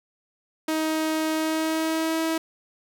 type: tone with pitch glide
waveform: sawtooth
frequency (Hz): 315.2 to 323.5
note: D#4 to E4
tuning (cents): +23 to -32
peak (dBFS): -19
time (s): 0.68-2.38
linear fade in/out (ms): 5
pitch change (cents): +45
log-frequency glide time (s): 1.34-2.22
effects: none